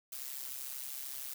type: noise with amplitude modulation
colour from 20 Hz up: blue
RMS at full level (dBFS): -39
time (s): 0.12-1.34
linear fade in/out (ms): 5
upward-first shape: sine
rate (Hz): 133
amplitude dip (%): 80
effects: none